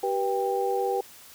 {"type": "tone cluster", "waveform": "sine", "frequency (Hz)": [387.3, 485.1, 792], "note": ["G4", "B4", "G5"], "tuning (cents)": [-21, -31, 18], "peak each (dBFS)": -28, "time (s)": [0.03, 1.01], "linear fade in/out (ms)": 5, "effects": ["white hiss -49 dBFS RMS until 1.34 s"]}